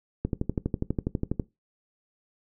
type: click train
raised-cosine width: 3 ms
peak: -13 dBFS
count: 15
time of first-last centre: 0.25-1.398 s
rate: 12.2 Hz
effects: noise-tail reverb RT60 0.2 s tail -19 dB re dry